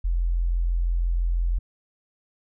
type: tone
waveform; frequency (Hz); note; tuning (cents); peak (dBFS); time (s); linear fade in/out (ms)
sine; 43; F1; -26; -20; 0.04-1.59; 10
effects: none